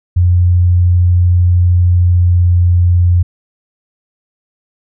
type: tone with pitch glide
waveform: sine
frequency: 88.7 to 88.14 Hz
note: F2 to F2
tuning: +27 to +16 cents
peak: -6 dBFS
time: 0.16-3.23 s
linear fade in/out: 10 ms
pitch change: -11 cents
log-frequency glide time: 1.94-2.57 s
effects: none